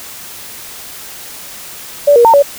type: tone with pitch steps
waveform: sine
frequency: 577 / 474.6 / 910 / 567 Hz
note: D5 / A#4 / A#5 / C#5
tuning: -31 / +31 / -42 / +39 cents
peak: -3 dBFS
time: 2.07-2.426 s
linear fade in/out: 10 ms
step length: 89 ms
effects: white hiss -30 dBFS RMS until 2.58 s